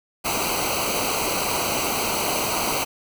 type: noise with comb filter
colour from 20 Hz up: pink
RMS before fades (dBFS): -24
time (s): 0.24-2.85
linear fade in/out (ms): 20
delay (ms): 0.57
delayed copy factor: -0.85
effects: none